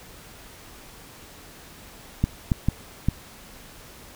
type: clicks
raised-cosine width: 5 ms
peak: -7 dBFS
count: 4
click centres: 2.24 / 2.518 / 2.686 / 3.086 s
effects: pink hiss -46 dBFS RMS until 4.15 s